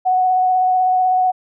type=tone with vibrato; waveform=sine; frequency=740 Hz; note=F#5; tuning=in tune; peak=-12 dBFS; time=0.05-1.32 s; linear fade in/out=20 ms; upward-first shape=square; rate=16 Hz; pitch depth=11 cents each way; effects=none